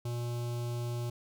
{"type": "tone with notch filter", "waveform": "square", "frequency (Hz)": 119.8, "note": "A#2", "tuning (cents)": 48, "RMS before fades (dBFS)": -35, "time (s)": [0.05, 1.1], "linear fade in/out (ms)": 5, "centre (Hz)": 1800, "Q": 1.1, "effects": []}